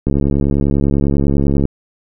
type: click train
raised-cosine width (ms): 3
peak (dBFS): -3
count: 112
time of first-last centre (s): 0.07-1.653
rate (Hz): 70.1
effects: none